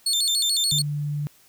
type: tone with vibrato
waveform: 30% pulse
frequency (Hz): 3951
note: B7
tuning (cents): 0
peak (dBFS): -17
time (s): 0.06-0.82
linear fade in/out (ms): 5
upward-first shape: square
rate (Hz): 6.9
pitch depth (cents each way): 170
type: tone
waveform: sine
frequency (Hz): 146.83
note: D3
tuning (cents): 0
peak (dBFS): -24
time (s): 0.72-1.27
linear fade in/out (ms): 0
effects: white hiss -56 dBFS RMS until 1.48 s